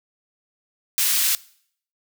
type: high-pass noise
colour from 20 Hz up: white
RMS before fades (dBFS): -20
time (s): 0.98-1.35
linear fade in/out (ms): 0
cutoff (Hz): 2000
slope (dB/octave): 12
effects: noise-tail reverb RT60 0.6 s tail -21 dB re dry